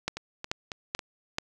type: two click trains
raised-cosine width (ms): 0.2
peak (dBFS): -11 / -18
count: 4 / 4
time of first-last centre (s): 0.08-1.384 / 0.17-0.992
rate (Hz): 2.3 / 3.65
effects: none